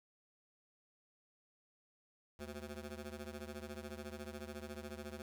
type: ring-modulated tone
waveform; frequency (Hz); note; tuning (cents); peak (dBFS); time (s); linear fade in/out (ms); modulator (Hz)
15% pulse; 147.8; D3; +11; -36; 2.39-5.22; 2; 66.9
effects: none